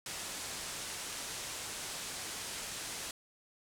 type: low-pass noise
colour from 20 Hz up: white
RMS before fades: -42 dBFS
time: 0.06-3.11 s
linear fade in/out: 2 ms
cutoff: 9600 Hz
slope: 24 dB/octave
effects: none